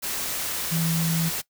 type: tone in noise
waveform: sine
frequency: 164.81 Hz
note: E3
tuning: in tune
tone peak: -22 dBFS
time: 0.71-1.3 s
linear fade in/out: 20 ms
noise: white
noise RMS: -29 dBFS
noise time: 0.02-1.42 s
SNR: +4 dB
effects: noise-tail reverb RT60 0.1 s tail -19 dB re dry